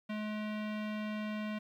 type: tone with low-pass filter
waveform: square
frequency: 212.7 Hz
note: G#3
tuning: 42 cents sharp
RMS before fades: -38 dBFS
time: 0.09-1.59 s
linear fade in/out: 10 ms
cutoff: 2800 Hz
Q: 1.8
effects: 11-bit